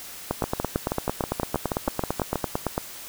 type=two click trains; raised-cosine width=1 ms; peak=-9 / -10 dBFS; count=23 / 13; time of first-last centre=0.31-2.779 / 0.44-2.357 s; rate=8.91 / 6.26 Hz; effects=white hiss -40 dBFS RMS until 3.08 s